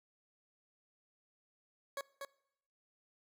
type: tone with echo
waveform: 20% pulse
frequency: 555 Hz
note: C#5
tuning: 2 cents sharp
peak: -33 dBFS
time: 1.97-2.01 s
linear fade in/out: 2 ms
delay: 240 ms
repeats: 1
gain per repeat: -4 dB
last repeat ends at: 2.25 s
effects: noise-tail reverb RT60 0.8 s tail -23 dB re dry